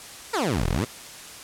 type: exponential two-way sweep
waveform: 15% pulse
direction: down then up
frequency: 500 to 34.65 to 134.6 Hz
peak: -16 dBFS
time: 0.33-0.85 s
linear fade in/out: 10 ms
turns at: 0.68 s
effects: white hiss -41 dBFS RMS until 1.43 s + low-pass 10000 Hz 12 dB/octave